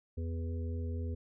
harmonic tone with a mistuned harmonic, 82.41 Hz, E2, in tune, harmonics 1 / 3 / 5 / 6, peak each -34 / -44 / -48 / -50 dBFS, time 0.17-1.15 s, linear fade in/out 10 ms, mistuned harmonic 1, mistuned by +30 cents, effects none

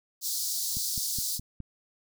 pink high-pass noise, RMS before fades -31 dBFS, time 0.21-1.4 s, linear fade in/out 50 ms, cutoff 4200 Hz, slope 48 dB/octave
click train, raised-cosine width 5 ms, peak -26 dBFS, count 5, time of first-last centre 0.77-1.603 s, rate 4.8 Hz
effects none

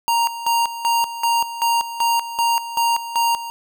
square tone with tremolo, 932.3 Hz, A#5, in tune, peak -16 dBFS, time 0.08-3.5 s, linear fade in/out 0 ms, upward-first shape square, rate 2.6 Hz, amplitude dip 75%, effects none

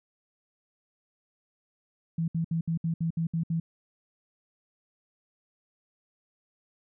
sine tone bursts, 164.81 Hz, E3, in tune, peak -25 dBFS, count 9, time 2.18-3.6 s, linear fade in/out 5 ms, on 100 ms, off 65 ms, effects none

